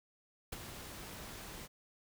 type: noise with ADSR envelope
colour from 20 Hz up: pink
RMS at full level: -41 dBFS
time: 0.52-1.68 s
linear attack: 9 ms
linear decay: 25 ms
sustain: -7 dB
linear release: 33 ms
effects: none